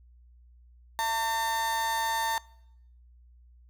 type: tone with amplitude modulation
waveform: 35% pulse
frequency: 904 Hz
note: A5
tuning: 47 cents sharp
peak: -22 dBFS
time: 0.99-2.38 s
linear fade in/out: 0 ms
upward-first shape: sine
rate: 241 Hz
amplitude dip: 55%
effects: noise-tail reverb RT60 0.8 s tail -24 dB re dry + added 60 Hz sine -53 dBFS peak until 3.69 s